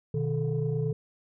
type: tone cluster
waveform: sine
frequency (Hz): 124.8 / 153.7 / 436.4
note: B2 / D#3 / A4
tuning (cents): +19 / -21 / -14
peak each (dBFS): -29 / -28 / -31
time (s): 0.14-0.93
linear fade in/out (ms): 5
effects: tanh soft clip ceiling -19 dBFS